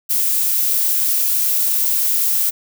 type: noise with high-pass filter sweep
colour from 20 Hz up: violet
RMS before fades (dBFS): -17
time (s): 0.09-2.51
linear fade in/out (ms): 20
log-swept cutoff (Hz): 290 to 500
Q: 5.5
effects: none